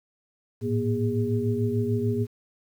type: tone cluster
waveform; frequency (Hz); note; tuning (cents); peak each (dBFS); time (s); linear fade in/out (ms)
sine; 107.4 / 114.2 / 239.1 / 408.5; A2 / A#2 / A#3 / G#4; -41 / -35 / +44 / -29; -28; 0.61-2.27; 50
effects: 9-bit